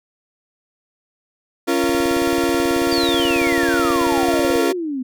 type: chord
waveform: 35% pulse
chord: Bb minor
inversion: first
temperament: equal with one note detuned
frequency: 277.2 / 344.8 / 466.2 Hz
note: Db4 / F4 / Bb4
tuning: 0 / -22 / 0 cents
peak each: -19 / -17 / -22 dBFS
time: 1.67-4.73 s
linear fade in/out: 20 ms
type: click train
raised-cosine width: 5 ms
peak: -22 dBFS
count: 51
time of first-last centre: 1.84-4.557 s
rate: 18.4 Hz
type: exponential sweep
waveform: sine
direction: down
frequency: 4754 to 246.9 Hz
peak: -21 dBFS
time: 2.91-5.03 s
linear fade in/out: 10 ms
effects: none